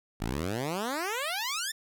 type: exponential sweep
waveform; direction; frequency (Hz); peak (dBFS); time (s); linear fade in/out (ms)
10% pulse; up; 49 to 1835; -22; 0.2-1.72; 10
effects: none